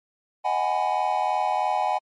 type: chord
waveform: triangle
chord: G# minor seventh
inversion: second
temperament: just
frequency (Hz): 623 / 747.5 / 830.6 / 996.7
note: D#5 / F#5 / G#5 / B5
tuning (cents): +2 / +17 / 0 / +16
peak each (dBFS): -29 / -23 / -23 / -28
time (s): 0.44-1.99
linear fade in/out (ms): 20
effects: MP3 48 kbps